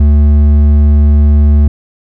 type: tone with hard clipping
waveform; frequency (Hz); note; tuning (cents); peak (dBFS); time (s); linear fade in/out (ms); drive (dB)
triangle; 73.5; D2; +2; -5; 0-1.68; 5; 10
effects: none